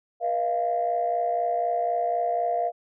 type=tone cluster; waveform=sine; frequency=481.1 / 630 / 694 Hz; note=B4 / D#5 / F5; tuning=-45 / +21 / -11 cents; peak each=-30 / -30 / -23 dBFS; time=0.2-2.72 s; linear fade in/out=50 ms; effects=tanh soft clip ceiling -15 dBFS